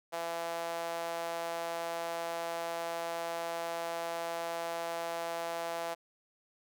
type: tone with high-pass filter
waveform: sawtooth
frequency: 168.1 Hz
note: E3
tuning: 34 cents sharp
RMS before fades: -37 dBFS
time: 0.12-5.95 s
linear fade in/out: 20 ms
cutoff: 660 Hz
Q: 2.8
effects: none